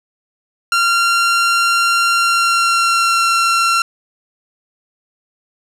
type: tone with pitch glide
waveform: sawtooth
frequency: 1380 to 1363.4 Hz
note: F6 to F6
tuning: -21 to -42 cents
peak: -8 dBFS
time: 0.72-3.82 s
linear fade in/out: 2 ms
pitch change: -21 cents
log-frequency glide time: 2.13-3.26 s
effects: low-pass 9000 Hz 12 dB/octave + 7-bit